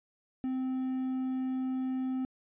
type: tone with quantisation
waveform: triangle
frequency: 259.4 Hz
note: C4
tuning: 15 cents flat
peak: -28 dBFS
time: 0.44-2.25 s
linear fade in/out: 0 ms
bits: 9
effects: resampled to 8000 Hz